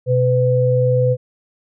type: tone pair together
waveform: sine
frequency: 125.9 / 503 Hz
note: B2 / B4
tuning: +34 / +32 cents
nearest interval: 2 octaves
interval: 2398 cents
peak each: -15 dBFS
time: 0.06-1.17 s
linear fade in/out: 50 ms
effects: none